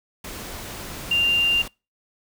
sine tone in noise, 2790 Hz, F7, 2 cents flat, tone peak -17 dBFS, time 1.11-1.62 s, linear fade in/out 5 ms, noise pink, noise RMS -35 dBFS, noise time 0.24-1.68 s, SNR +15 dB, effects noise-tail reverb RT60 0.3 s tail -26 dB re dry

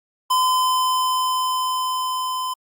square tone with level ramp, 1022 Hz, C6, 41 cents flat, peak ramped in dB -16 to -24 dBFS, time 0.3-2.54 s, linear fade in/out 10 ms, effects Opus 48 kbps

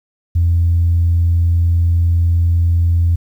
sine tone, 85.1 Hz, F2, 44 cents flat, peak -9 dBFS, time 0.35-3.16 s, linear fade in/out 10 ms, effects tanh soft clip ceiling -6 dBFS + 8-bit

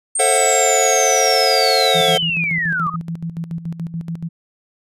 sine linear sweep, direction down, 8680 to 1108.7 Hz, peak -17 dBFS, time 0.15-2.9 s, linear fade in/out 5 ms
square chord, F# half-diminished seventh, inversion first, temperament just, 444 / 532.8 / 666 / 740 Hz, A4 / C5 / E5 / F#5, +16 / +31 / +18 / 0 cents, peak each -21 / -20 / -22 / -19 dBFS, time 0.19-2.18 s, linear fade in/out 10 ms
sine tone with tremolo, 166.5 Hz, E3, 18 cents sharp, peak -21 dBFS, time 1.94-4.29 s, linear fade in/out 20 ms, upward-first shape square, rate 7 Hz, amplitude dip 70%
sine tone with exponential growth, 1244.5 Hz, D#6, in tune, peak -20 dBFS, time 2.78-2.96 s, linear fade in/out 5 ms, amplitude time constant 38 ms
effects resampled to 32000 Hz

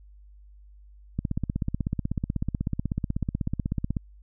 click train, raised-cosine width 5 ms, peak -14 dBFS, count 46, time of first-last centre 1.19-3.968 s, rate 16.2 Hz, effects added 50 Hz sine -48 dBFS peak until 4.22 s

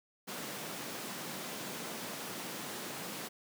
pink high-pass noise, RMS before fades -42 dBFS, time 0.27-3.29 s, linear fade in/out 20 ms, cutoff 160 Hz, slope 24 dB/octave, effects none

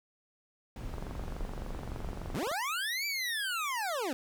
brown noise, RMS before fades -39 dBFS, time 0.76-2.36 s, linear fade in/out 2 ms
click train, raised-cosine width 1 ms, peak -28 dBFS, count 38, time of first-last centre 0.94-2.514 s, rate 23.5 Hz
25% pulse linear two-way sweep, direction up then down, 115.4 to 2349 to 240 Hz, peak -28 dBFS, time 2.35-4.13 s, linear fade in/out 0 ms, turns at 3.06 s
effects none

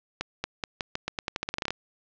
accelerating click train, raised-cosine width 0.2 ms, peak -11 dBFS, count 17, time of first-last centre 0.21-1.706 s, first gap 230 ms, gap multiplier 0.86, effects low-pass 5000 Hz 12 dB/octave

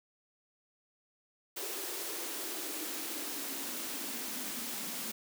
white noise with high-pass filter sweep, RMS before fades -39 dBFS, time 1.56-5.12 s, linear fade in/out 10 ms, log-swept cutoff 390 to 210 Hz, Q 5.5, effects none

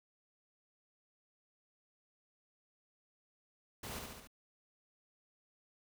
pink noise with echo, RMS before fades -45 dBFS, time 3.83-3.99 s, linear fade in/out 5 ms, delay 71 ms, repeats 4, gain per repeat -3 dB, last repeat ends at 4.274 s, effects none

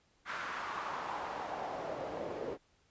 pink noise with band-pass filter sweep, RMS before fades -40 dBFS, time 0.25-2.58 s, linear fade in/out 50 ms, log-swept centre 1500 to 440 Hz, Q 2.3, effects pink hiss -71 dBFS RMS until 2.9 s + resampled to 16000 Hz

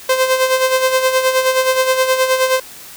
sawtooth tone with tremolo, 519 Hz, C5, 14 cents flat, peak -6 dBFS, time 0.09-2.6 s, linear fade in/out 5 ms, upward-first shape sine, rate 9.5 Hz, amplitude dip 60%, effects white hiss -36 dBFS RMS until 2.96 s

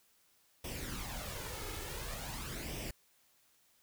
pink noise with flanger, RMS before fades -42 dBFS, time 0.64-2.91 s, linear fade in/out 5 ms, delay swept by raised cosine 0.35 to 2.35 ms, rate 0.47 Hz, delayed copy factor +0.6, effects white hiss -70 dBFS RMS until 3.82 s

